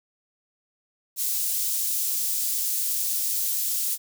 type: high-pass noise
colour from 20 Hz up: white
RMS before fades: -26 dBFS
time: 1.16-3.98 s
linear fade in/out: 50 ms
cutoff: 6100 Hz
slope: 12 dB/octave
effects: none